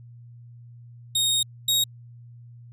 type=tone pair in turn; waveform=sawtooth; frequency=3729 / 3770 Hz; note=A#7 / A#7; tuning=0 / +19 cents; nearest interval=unison; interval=19 cents; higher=second; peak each=-17 / -16 dBFS; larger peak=second; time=1.15-1.43 / 1.68-1.84 s; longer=first; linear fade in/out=5 ms; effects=added 119 Hz sine -43 dBFS peak until 2.72 s + resampled to 32000 Hz